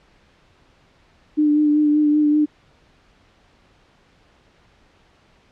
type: tone with vibrato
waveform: sine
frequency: 299.1 Hz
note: D4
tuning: 32 cents sharp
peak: -13 dBFS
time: 1.37-2.46 s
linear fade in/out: 20 ms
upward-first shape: sine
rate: 5.2 Hz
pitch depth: 22 cents each way
effects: pink hiss -56 dBFS RMS until 5.51 s + low-pass 4000 Hz 12 dB/octave

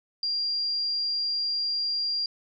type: tone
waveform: sine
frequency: 4775 Hz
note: D8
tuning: 28 cents sharp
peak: -25 dBFS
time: 0.23-2.26 s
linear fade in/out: 2 ms
effects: none

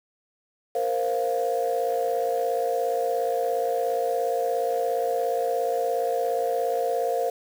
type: chord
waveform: sine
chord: Bb suspended second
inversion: none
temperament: equal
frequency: 466.2 / 523.3 / 698.5 Hz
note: Bb4 / C5 / F5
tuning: 0 / 0 / 0 cents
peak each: -26 dBFS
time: 0.75-7.3 s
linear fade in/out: 5 ms
effects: tanh soft clip ceiling -15 dBFS + 7-bit

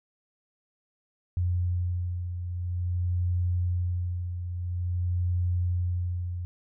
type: beating tone pair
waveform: sine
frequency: 88.7 / 89.19 Hz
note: F2 / F2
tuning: +27 / +37 cents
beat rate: 0.49 Hz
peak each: -26 / -34 dBFS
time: 1.37-6.45 s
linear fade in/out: 0 ms
effects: none

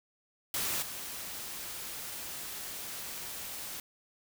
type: noise with level steps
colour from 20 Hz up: white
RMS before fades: -33 / -41 dBFS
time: 0.54-3.8 s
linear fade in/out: 2 ms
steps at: 0.82 s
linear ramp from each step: 5 ms
effects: none

